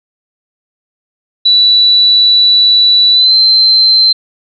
sine tone with pitch glide, 3951 to 4105 Hz, B7 to C8, 0 to -34 cents, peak -4 dBFS, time 1.45-4.13 s, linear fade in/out 10 ms, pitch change +66 cents, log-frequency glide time 3.12-3.34 s, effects none

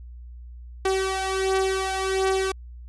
sawtooth beating tone pair, 381.8 / 383.2 Hz, G4 / G4, -46 / -39 cents, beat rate 1.4 Hz, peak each -20 / -23 dBFS, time 0.85-2.52 s, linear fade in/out 5 ms, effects added 60 Hz sine -38 dBFS peak until 2.88 s + resampled to 24000 Hz

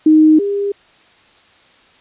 sine tone pair in turn, 311.1 / 402.7 Hz, D#4 / G4, 0 / +47 cents, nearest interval major third, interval 447 cents, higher second, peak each -5 / -15 dBFS, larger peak first, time 0.06-0.39 / 0.39-0.72 s, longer neither, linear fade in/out 5 ms, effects white hiss -49 dBFS RMS until 2 s + resampled to 8000 Hz

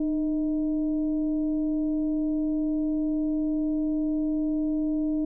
sine tone with frequency modulation, 304.9 Hz, D#4, 35 cents flat, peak -23 dBFS, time 0-5.25 s, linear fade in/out 5 ms, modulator 326 Hz, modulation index 0.36, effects none

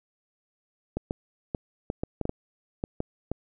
clicks, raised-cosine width 2 ms, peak -15 dBFS, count 11, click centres 0.97 / 1.109 / 1.548 / 1.901 / 2.035 / 2.213 / 2.254 / 2.294 / 2.839 / 3.004 / 3.316 s, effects none

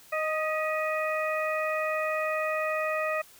harmonic tone with a mistuned harmonic, 622.3 Hz, D#5, in tune, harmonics 1 / 2 / 3 / 4, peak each -29 / -32 / -34 / -35 dBFS, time 0.12-3.22 s, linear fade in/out 10 ms, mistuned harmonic 3, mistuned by +47 cents, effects white hiss -54 dBFS RMS until 3.39 s

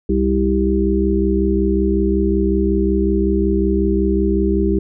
harmonic tone with a mistuned harmonic, 65.41 Hz, C2, in tune, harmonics 1 / 3 / 5 / 6, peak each -19 / -19 / -19 / -19 dBFS, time 0.09-4.79 s, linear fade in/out 5 ms, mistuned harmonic 1, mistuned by -23 cents, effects none

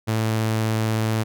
sawtooth tone, 110.5 Hz, A2, 8 cents sharp, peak -16 dBFS, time 0.07-1.24 s, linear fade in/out 20 ms, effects none

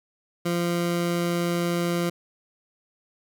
20% pulse tone, 172.7 Hz, F3, 19 cents flat, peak -18 dBFS, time 0.45-2.1 s, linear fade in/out 10 ms, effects none

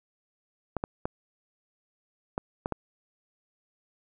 clicks, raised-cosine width 1 ms, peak -15 dBFS, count 6, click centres 0.767 / 0.839 / 1.055 / 2.379 / 2.659 / 2.723 s, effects none

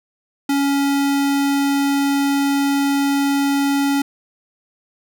square tone, 279.7 Hz, C#4, 16 cents sharp, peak -16 dBFS, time 0.49-4.02 s, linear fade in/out 5 ms, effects none

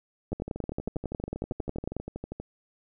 two click trains, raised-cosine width 2 ms, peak -17 / -22 dBFS, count 19 / 27, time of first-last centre 0.33-1.966 / 0.32-2.4 s, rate 11 / 12.5 Hz, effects none

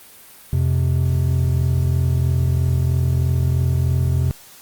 triangle tone pair together, 86.1 / 129.2 Hz, F2 / C3, -24 / -21 cents, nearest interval perfect fifth, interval 703 cents, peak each -16 dBFS, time 0.53-4.31 s, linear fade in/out 0 ms, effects white hiss -44 dBFS RMS until 4.61 s + Opus 32 kbps

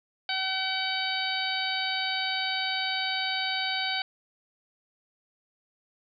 harmonic tone, 760 Hz, F#5, 46 cents sharp, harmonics 1 / 2 / 3 / 4 / 5 / 6, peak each -34 / -34 / -34 / -34 / -34 / -34 dBFS, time 0.29-4.02 s, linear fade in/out 2 ms, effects none

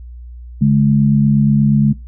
sine tone pair together, 142.98 / 211.4 Hz, D3 / G#3, -46 / +31 cents, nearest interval perfect fifth, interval 677 cents, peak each -11 dBFS, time 0.61-1.93 s, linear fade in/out 10 ms, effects noise-tail reverb RT60 0.2 s tail -20 dB re dry + added 60 Hz sine -30 dBFS peak until 2.07 s

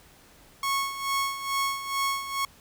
sawtooth tone with tremolo, 1100 Hz, C#6, 14 cents flat, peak -20 dBFS, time 0.63-2.45 s, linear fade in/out 2 ms, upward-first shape sine, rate 2.3 Hz, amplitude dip 70%, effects pink hiss -55 dBFS RMS until 2.6 s

